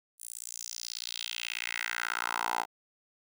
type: tone with high-pass filter sweep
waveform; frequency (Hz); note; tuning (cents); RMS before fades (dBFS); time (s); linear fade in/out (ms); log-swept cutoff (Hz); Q
10% pulse; 58.3; A#1; +1; -36; 0.18-2.66; 50; 10000 to 800; 2.9
effects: none